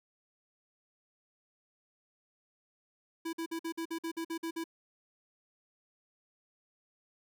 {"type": "tone bursts", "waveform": "square", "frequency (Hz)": 329.6, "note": "E4", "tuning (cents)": 0, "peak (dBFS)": -35, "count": 11, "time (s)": [3.25, 4.641], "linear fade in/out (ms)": 10, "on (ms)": 81, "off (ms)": 50, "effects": []}